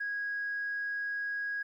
sine tone, 1650 Hz, G#6, 12 cents flat, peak -31 dBFS, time 0-1.63 s, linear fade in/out 10 ms, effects tanh soft clip ceiling -28 dBFS + 12-bit

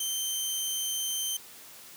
15% pulse tone, 3111 Hz, G7, 14 cents flat, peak -22 dBFS, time 0-1.37 s, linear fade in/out 5 ms, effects white hiss -49 dBFS RMS until 1.96 s + high-pass 80 Hz 12 dB/octave

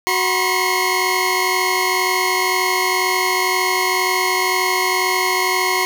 25% pulse tone cluster, 370.5 / 969 / 1062 / 2166 Hz, F#4 / B5 / C6 / C#7, +2 / -33 / +25 / -41 cents, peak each -18 dBFS, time 0.07-5.85 s, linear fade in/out 0 ms, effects none

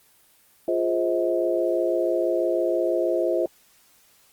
sine chord, F minor seventh, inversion none, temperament equal with one note detuned, 349.2 / 415.3 / 523.3 / 638.3 Hz, F4 / Ab4 / C5 / Eb5, 0 / 0 / 0 / +44 cents, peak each -24 / -30 / -26 / -25 dBFS, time 0.68-3.46 s, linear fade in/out 2 ms, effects white hiss -58 dBFS RMS until 4.32 s + Opus 24 kbps

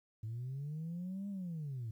sine linear two-way sweep, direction up then down, 106.6 to 203.3 to 106.6 Hz, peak -37 dBFS, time 0.23-1.91 s, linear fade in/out 5 ms, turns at 1.29 s, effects tanh soft clip ceiling -36 dBFS + 12-bit

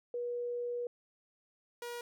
sine / sawtooth tone pair in turn, 483 / 478.6 Hz, B4 / A#4, -39 / +46 cents, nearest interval unison, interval 15 cents, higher first, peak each -34 / -36 dBFS, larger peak first, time 0.14-0.87 / 1.82-2.01 s, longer first, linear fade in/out 2 ms, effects none

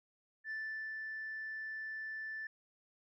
sine tone with ADSR envelope, 1760 Hz, A6, in tune, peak -36 dBFS, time 0.44-2.47 s, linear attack 67 ms, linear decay 420 ms, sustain -3 dB, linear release 3 ms, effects tanh soft clip ceiling -36 dBFS

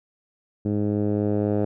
10% pulse tone with low-pass filter sweep, 103.83 Hz, G#2, in tune, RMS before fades -23 dBFS, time 0.65-1.65 s, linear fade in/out 5 ms, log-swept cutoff 310 to 580 Hz, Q 1.1, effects none

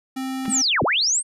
square tone, 263 Hz, C4, 9 cents sharp, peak -26 dBFS, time 0.16-0.62 s, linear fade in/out 10 ms
clicks, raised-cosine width 0.3 ms, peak -20 dBFS, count 2, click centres 0.454 / 0.459 s
sine tone with exponential decay, 217.8 Hz, A3, 17 cents flat, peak -17 dBFS, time 0.48-0.58 s, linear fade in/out 2 ms, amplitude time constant 21 ms
sine linear two-way sweep, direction down then up, 8880 to 73 to 8880 Hz, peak -17 dBFS, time 0.49-1.23 s, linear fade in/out 50 ms, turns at 0.83 s
effects resampled to 32000 Hz

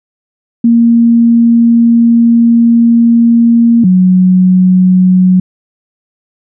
sine tone pair in turn, 233.1 / 184.11 Hz, A#3 / F#3, 0 / -8 cents, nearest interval major third, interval 408 cents, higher first, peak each -3 dBFS, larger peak neither, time 0.64-3.84 / 3.84-5.4 s, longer first, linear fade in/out 5 ms, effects none

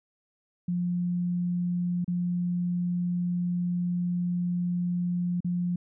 sine tone with dropouts, 176.5 Hz, F3, 19 cents sharp, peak -25 dBFS, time 0.68-5.76 s, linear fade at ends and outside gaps 5 ms, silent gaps 2.045-2.078 / 5.405-5.445 s, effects none

